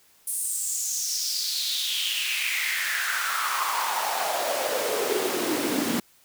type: noise with high-pass filter sweep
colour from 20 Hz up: pink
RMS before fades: -27 dBFS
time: 0.27-6 s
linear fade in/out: 5 ms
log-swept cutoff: 9900 to 230 Hz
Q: 4.7
effects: white hiss -59 dBFS RMS until 6.24 s